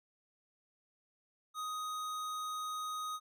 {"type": "tone with hard clipping", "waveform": "sine", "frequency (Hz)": 1250, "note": "D#6", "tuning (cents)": 8, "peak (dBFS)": -39, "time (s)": [1.54, 3.2], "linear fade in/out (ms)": 50, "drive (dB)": 17, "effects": []}